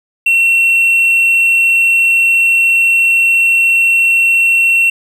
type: tone with hard clipping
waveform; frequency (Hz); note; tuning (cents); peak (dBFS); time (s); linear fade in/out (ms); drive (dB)
triangle; 2717; F7; -48; -8; 0.26-4.9; 5; 5
effects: none